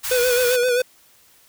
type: band-stop noise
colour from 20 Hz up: white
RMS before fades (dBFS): -26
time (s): 0.03-0.57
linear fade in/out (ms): 20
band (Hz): 130 to 840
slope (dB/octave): 48
type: tone with vibrato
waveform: square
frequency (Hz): 493.9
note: B4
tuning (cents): 0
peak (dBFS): -17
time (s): 0.11-0.82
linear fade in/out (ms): 5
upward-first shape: sine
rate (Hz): 7.6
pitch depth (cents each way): 49
type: clicks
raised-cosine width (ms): 0.3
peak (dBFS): -20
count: 3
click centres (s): 0.633 / 0.685 / 0.804
effects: white hiss -54 dBFS RMS until 1.48 s